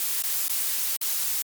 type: noise with dropouts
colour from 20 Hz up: blue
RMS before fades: -26 dBFS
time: 0-1.42 s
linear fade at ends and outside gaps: 0 ms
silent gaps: 0.222-0.237 / 0.481-0.496 / 0.965-1.014 s
effects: MP3 96 kbps